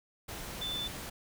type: tone in noise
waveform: sine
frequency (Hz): 3520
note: A7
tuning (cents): 0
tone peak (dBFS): -34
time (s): 0.61-0.88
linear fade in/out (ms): 10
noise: pink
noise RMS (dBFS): -42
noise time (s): 0.28-1.1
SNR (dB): +5
effects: none